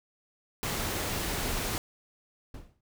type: noise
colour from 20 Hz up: pink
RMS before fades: -32 dBFS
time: 0.63-1.78 s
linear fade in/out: 0 ms
type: noise with exponential decay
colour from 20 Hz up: brown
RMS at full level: -37 dBFS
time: 2.54-2.81 s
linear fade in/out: 5 ms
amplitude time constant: 58 ms
effects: none